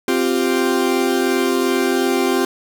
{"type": "chord", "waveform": "40% pulse", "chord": "C suspended fourth", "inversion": "none", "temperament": "equal", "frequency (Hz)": [261.6, 349.2, 392], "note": ["C4", "F4", "G4"], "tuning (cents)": [0, 0, 0], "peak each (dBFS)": -19, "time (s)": [0.08, 2.45], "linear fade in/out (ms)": 2, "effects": []}